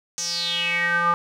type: tone with band-pass filter sweep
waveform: square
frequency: 172.3 Hz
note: F3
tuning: 23 cents flat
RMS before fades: -23 dBFS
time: 0.18-1.14 s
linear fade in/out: 0 ms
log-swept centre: 6400 to 1100 Hz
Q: 7.2
effects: none